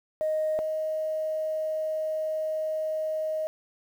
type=tone pair in turn; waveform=sine; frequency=622.3 / 626.3 Hz; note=D#5 / D#5; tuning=0 / +11 cents; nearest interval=unison; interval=11 cents; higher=second; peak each=-23 / -26 dBFS; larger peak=first; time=0.21-0.59 / 0.59-3.47 s; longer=second; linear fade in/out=0 ms; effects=tanh soft clip ceiling -20 dBFS + 9-bit